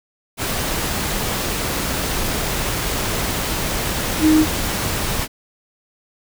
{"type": "tone in noise", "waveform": "sine", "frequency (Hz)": 311.1, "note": "D#4", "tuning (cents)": 0, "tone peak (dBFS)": -10, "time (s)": [4.2, 4.46], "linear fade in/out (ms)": 50, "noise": "pink", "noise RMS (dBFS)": -22, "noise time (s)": [0.37, 5.28], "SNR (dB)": 9, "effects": []}